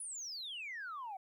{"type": "exponential sweep", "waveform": "sine", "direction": "down", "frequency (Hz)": [10290, 737], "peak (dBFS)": -40, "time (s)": [0, 1.17], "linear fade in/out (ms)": 5, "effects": ["tanh soft clip ceiling -38 dBFS", "13-bit"]}